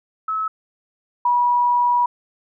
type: tone pair in turn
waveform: sine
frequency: 1295 / 970.2 Hz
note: E6 / B5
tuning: -31 / -31 cents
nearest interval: perfect fourth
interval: 500 cents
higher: first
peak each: -20 / -14 dBFS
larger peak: second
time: 0.28-0.48 / 1.25-2.06 s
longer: second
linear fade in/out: 5 ms
effects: none